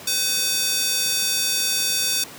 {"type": "tone with high-pass filter", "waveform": "square", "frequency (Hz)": 510, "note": "C5", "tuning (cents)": -44, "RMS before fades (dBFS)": -22, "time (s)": [0.07, 2.24], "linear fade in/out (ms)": 5, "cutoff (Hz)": 4500, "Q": 1.1, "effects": ["pink hiss -39 dBFS RMS until 2.38 s", "high-pass 150 Hz 12 dB/octave"]}